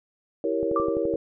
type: chord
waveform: sine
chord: E diminished seventh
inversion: none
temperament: equal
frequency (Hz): 329.6 / 392 / 466.2 / 554.4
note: E4 / G4 / Bb4 / Db5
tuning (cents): 0 / 0 / 0 / 0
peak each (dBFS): -28 / -30 / -27 / -29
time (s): 0.44-1.16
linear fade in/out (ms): 2
type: click train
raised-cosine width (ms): 2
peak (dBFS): -21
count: 7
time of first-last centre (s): 0.63-1.138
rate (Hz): 11.8
type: tone with exponential decay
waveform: sine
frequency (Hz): 1174.7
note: D6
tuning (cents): 0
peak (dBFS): -20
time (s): 0.76-1.05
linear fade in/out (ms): 2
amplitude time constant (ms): 63
effects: none